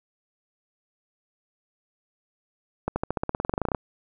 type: accelerating click train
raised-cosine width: 1 ms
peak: -11 dBFS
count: 18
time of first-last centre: 2.88-3.748 s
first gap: 80 ms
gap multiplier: 0.94
effects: none